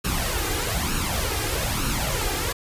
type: noise with flanger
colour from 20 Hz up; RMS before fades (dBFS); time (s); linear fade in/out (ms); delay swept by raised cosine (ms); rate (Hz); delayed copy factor
pink; -25; 0.04-2.53; 10; 0.72 to 2.52; 1.1; +0.65
effects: resampled to 32000 Hz